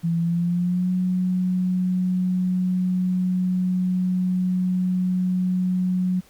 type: tone with pitch glide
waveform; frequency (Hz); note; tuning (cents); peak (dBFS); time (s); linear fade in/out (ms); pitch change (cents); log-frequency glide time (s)
sine; 167.8 to 182.99; E3 to F#3; +31 to -19; -19; 0.03-6.21; 20; +150; 0.19-0.91
effects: pink hiss -54 dBFS RMS until 6.29 s